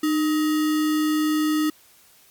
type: tone with sample-and-hold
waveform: sine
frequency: 306.3 Hz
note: D#4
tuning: 27 cents flat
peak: -18 dBFS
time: 0.03-1.7 s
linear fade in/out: 5 ms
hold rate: 1575 Hz
effects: white hiss -54 dBFS RMS until 2.3 s + MP3 96 kbps